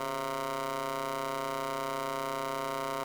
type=ring-modulated tone; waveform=15% pulse; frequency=131.6 Hz; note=C3; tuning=10 cents sharp; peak=-23 dBFS; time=0-3.04 s; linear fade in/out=2 ms; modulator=805 Hz; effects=9-bit